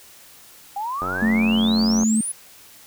sine exponential sweep, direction up, 784 to 10548 Hz, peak -24 dBFS, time 0.76-2.32 s, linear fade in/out 5 ms
click train, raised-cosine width 1 ms, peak -15 dBFS, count 94, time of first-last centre 1.02-2.033 s, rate 91.8 Hz
sine tone, 220 Hz, A3, in tune, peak -16 dBFS, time 1.22-2.21 s, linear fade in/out 5 ms
effects white hiss -47 dBFS RMS until 2.86 s

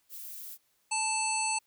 violet noise, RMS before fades -43 dBFS, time 0.09-0.58 s, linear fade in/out 50 ms
harmonic tone, 880 Hz, A5, in tune, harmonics 1 / 3 / 5 / 7 / 9 / 10, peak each -32 / -34 / -38 / -41 / -33 / -38 dBFS, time 0.91-1.59 s, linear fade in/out 10 ms
effects white hiss -72 dBFS RMS until 1.66 s

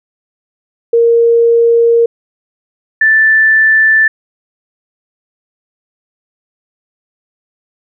sine tone pair in turn, 465.7 / 1762.3 Hz, A#4 / A6, -2 / +2 cents, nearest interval octave + major seventh, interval 2304 cents, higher second, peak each -5 dBFS, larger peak neither, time 0.93-2.06 / 3.01-4.08 s, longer first, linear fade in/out 5 ms, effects none

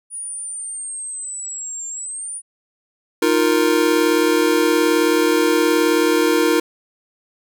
sine exponential two-way sweep, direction down then up, 9710 to 7310 to 9710 Hz, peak -26 dBFS, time 0.1-2.42 s, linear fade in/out 50 ms, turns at 1.88 s
square chord, Eb suspended second, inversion none, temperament just, 311.1 / 350 / 466.7 Hz, Eb4 / F4 / Bb4, 0 / +4 / +2 cents, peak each -19 dBFS, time 3.22-6.6 s, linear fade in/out 5 ms
effects none

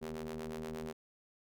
sawtooth ring-modulated tone, 79.3 Hz, D#2, 33 cents sharp, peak -33 dBFS, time 0.01-0.93 s, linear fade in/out 20 ms, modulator 313 Hz, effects none

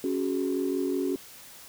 sine chord, C# suspended fourth, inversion none, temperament equal, 277.2 / 370 / 415.3 Hz, C#4 / F#4 / G#4, 0 / 0 / 0 cents, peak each -28 / -28 / -33 dBFS, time 0.04-1.16 s, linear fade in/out 2 ms, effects tanh soft clip ceiling -18 dBFS + white hiss -48 dBFS RMS until 1.68 s

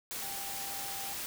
sine tone in noise, 790 Hz, G5, 13 cents sharp, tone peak -45 dBFS, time 0.22-1.13 s, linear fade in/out 0 ms, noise white, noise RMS -39 dBFS, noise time 0.11-1.26 s, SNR -9 dB, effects none

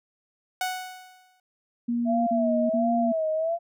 sawtooth tone with exponential decay, 740 Hz, F#5, in tune, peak -20 dBFS, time 0.61-1.4 s, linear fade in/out 2 ms, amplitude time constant 170 ms
sine tone bursts, 237.3 Hz, A#3, 31 cents sharp, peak -23 dBFS, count 3, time 1.88-3.124 s, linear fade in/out 10 ms, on 390 ms, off 37 ms
sine tone with vibrato, 659.3 Hz, E5, in tune, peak -23 dBFS, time 2.05-3.59 s, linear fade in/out 50 ms, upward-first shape sine, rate 1.4 Hz, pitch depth 89 cents each way
effects none

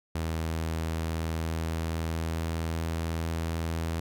sawtooth tone with pitch glide, 81 to 82.13 Hz, E2 to E2, -30 to -6 cents, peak -25 dBFS, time 0.15-4 s, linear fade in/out 5 ms, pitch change +24 cents, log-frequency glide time 0.92-3.28 s, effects none

